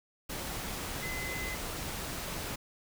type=tone in noise; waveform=sine; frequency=2038 Hz; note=C7; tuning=46 cents flat; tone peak=-38 dBFS; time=1.02-1.55 s; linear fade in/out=10 ms; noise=pink; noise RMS=-38 dBFS; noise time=0.29-2.56 s; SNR=-3 dB; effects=none